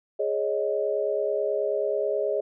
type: chord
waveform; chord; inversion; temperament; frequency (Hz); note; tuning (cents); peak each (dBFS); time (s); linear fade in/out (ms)
sine; Ab suspended fourth; none; just; 415.3 / 553.7 / 623; Ab4 / Db5 / Eb5; 0 / -2 / +2; -27 / -28 / -28; 0.19-2.41; 10
effects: none